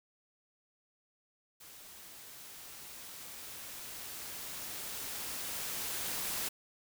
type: noise with level ramp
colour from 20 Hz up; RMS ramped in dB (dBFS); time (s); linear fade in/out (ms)
white; -53 to -36; 1.6-6.49; 10
effects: none

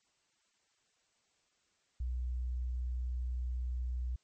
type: tone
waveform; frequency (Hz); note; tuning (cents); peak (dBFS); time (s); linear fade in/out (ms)
sine; 61.74; B1; 0; -33; 2-4.16; 5
effects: white hiss -75 dBFS RMS until 4.23 s + MP3 32 kbps

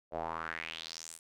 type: tone with band-pass filter sweep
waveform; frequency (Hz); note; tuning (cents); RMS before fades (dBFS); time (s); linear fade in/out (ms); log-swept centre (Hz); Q
square; 40.79; E1; -17; -41; 0.11-1.2; 50; 580 to 10000; 3.8
effects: none

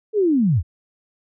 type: linear sweep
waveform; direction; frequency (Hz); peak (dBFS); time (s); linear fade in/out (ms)
sine; down; 445.1 to 65; -14; 0.13-0.63; 50
effects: none

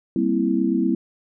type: chord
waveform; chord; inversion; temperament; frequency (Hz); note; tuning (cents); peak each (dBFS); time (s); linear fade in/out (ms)
sine; C dominant seventh; second; equal; 196 / 233.1 / 261.6 / 329.6; G3 / Bb3 / C4 / E4; 0 / 0 / 0 / 0; -24 / -24 / -23 / -22; 0.16-0.95; 2
effects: none

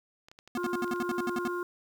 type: clicks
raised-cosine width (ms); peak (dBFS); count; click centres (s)
0.2; -33; 8; 0.285 / 0.315 / 0.389 / 0.476 / 0.635 / 0.831 / 0.879 / 0.961
type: tone bursts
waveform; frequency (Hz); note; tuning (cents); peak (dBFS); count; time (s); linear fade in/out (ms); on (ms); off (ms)
square; 242.7; B3; -30; -30; 11; 0.55-1.477; 2; 27; 63
type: harmonic tone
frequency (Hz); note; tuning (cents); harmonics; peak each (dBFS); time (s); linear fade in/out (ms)
353.3; F4; +20; 1 / 3 / 4; -32 / -37 / -38; 0.57-1.63; 2
effects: 9-bit

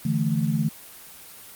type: chord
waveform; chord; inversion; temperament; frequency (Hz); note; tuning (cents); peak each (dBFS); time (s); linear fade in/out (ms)
sine; D suspended second; none; equal; 146.83 / 164.81 / 220; D3 / E3 / A3; 0 / 0 / 0; -25; 0.05-0.69; 5
effects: white hiss -44 dBFS RMS until 1.55 s + Opus 24 kbps

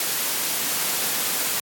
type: noise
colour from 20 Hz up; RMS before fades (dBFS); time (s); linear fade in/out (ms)
white; -24; 0-1.6; 2
effects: high-pass 150 Hz 12 dB/octave + AAC 64 kbps

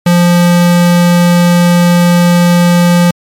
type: tone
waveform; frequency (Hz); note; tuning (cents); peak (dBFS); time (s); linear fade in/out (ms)
square; 174.61; F3; 0; -5; 0.06-3.11; 5
effects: MP3 64 kbps

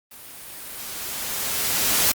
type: noise with level ramp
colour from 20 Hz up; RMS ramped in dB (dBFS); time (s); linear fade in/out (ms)
white; -43 to -18; 0.11-2.12; 5
effects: Opus 32 kbps

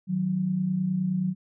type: tone pair together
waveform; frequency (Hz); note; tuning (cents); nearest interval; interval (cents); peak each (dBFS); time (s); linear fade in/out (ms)
sine; 156.2 / 185.75; D#3 / F#3; +7 / +7; minor third; 300; -31 / -24; 0.07-1.35; 50
effects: none

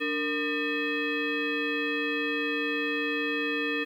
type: tone with frequency modulation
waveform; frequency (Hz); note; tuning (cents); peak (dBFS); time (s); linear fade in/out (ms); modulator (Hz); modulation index
sine; 1046.5; C6; 0; -26; 0-3.85; 20; 754; 2.5
effects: 10-bit

